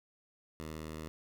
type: tone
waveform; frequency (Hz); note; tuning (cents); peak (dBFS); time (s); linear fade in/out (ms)
10% pulse; 78.4; D#2; +14; -33; 0.6-1.08; 0
effects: none